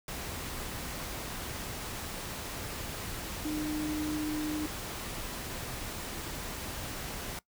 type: tone in noise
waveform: sine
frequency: 304.6 Hz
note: D#4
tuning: 37 cents flat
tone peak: -31 dBFS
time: 3.45-4.66 s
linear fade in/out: 2 ms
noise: pink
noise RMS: -39 dBFS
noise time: 0.08-7.39 s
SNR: +5 dB
effects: noise-tail reverb RT60 0.1 s tail -20 dB re dry